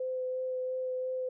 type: tone with vibrato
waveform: sine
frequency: 512 Hz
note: C5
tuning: 38 cents flat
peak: -31 dBFS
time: 0-1.29 s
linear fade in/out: 5 ms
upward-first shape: sine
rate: 2.9 Hz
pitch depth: 10 cents each way
effects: none